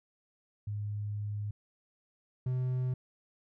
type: tone pair in turn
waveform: sine / triangle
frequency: 103.83 / 127.31 Hz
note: G#2 / C3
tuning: 0 / -47 cents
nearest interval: major third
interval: 353 cents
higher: second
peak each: -33 / -27 dBFS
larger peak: second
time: 0.67-1.51 / 2.46-2.94 s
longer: first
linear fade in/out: 5 ms
effects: none